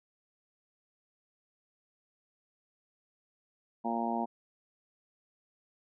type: harmonic tone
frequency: 116.3 Hz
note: A#2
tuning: 4 cents flat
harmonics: 2 / 3 / 4 / 5 / 6 / 7 / 8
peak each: -34 / -40 / -45 / -43 / -36 / -37 / -37 dBFS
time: 3.84-4.26 s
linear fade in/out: 20 ms
effects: none